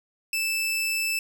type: tone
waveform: sawtooth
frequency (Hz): 2637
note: E7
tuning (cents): 0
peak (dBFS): -21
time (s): 0.33-1.19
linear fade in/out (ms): 2
effects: none